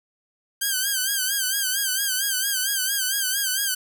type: tone with vibrato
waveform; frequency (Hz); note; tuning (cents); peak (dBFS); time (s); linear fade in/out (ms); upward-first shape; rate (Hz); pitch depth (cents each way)
5% pulse; 1568; G6; 0; -11; 0.61-3.75; 10; sine; 4.4; 85
effects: none